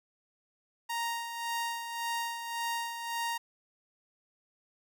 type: tone with tremolo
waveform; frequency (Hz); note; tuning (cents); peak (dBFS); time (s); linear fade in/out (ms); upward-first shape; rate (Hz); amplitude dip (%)
sawtooth; 932.3; A#5; 0; -27; 0.89-3.38; 10; sine; 1.8; 55
effects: none